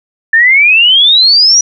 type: exponential sweep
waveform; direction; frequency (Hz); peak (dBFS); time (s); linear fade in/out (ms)
sine; up; 1760 to 5900; -3; 0.33-1.61; 5
effects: none